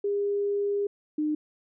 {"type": "tone pair in turn", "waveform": "sine", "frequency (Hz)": [405.2, 303.6], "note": ["G#4", "D#4"], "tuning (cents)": [-43, -42], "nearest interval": "perfect fourth", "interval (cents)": 499, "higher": "first", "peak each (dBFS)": -24, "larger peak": "neither", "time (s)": [[0.04, 0.87], [1.18, 1.35]], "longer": "first", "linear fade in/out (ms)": 5, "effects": []}